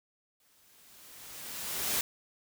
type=noise with exponential growth; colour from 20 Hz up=white; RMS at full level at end=-29 dBFS; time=0.4-2.01 s; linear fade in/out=2 ms; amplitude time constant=350 ms; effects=none